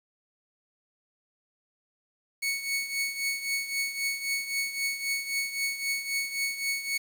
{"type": "tone with tremolo", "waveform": "sawtooth", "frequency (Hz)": 2217, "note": "C#7", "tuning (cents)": 0, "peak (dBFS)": -22, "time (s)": [2.42, 6.98], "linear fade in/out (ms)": 10, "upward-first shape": "triangle", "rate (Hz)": 3.8, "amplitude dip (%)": 75, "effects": ["8-bit"]}